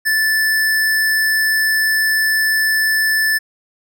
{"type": "tone", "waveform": "square", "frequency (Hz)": 1753, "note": "A6", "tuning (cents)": -7, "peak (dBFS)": -14, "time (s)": [0.05, 3.39], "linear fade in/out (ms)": 20, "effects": []}